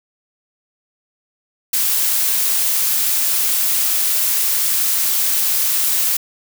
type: noise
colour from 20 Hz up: blue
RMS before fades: -17 dBFS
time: 1.73-6.17 s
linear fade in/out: 5 ms
effects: none